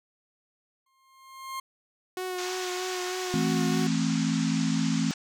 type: tone with exponential growth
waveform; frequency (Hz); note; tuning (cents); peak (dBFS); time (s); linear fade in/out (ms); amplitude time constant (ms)
40% pulse; 1063; C6; +27; -30; 0.86-1.6; 5; 160
type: tone with vibrato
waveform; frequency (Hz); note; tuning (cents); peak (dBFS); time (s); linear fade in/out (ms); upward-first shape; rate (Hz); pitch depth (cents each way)
sawtooth; 366.1; F#4; -18; -27; 2.17-3.87; 2; sine; 3.2; 21
type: band-pass noise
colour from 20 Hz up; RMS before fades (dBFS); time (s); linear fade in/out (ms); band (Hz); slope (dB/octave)
white; -38; 2.38-5.14; 5; 730 to 7200; 48
type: chord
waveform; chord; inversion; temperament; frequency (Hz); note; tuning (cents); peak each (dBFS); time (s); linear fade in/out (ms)
sine; A minor; second; just; 165 / 220 / 264; E3 / A3 / C4; +2 / 0 / +16; -28; 3.34-5.11; 0
effects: none